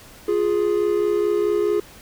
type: tone pair together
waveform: triangle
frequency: 350.6 / 415.3 Hz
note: F4 / G#4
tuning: +7 / 0 cents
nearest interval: minor third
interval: 293 cents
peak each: -20 / -17 dBFS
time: 0.28-1.8 s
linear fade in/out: 5 ms
effects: pink hiss -45 dBFS RMS until 2.01 s